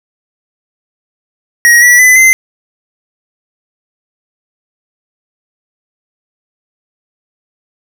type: tone with pitch steps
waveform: square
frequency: 1893 / 1949.6 / 2008 / 2068 Hz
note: A#6 / B6 / B6 / C7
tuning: +26 / -23 / +28 / -21 cents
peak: -3 dBFS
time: 1.65-2.33 s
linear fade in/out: 0 ms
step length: 170 ms
effects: none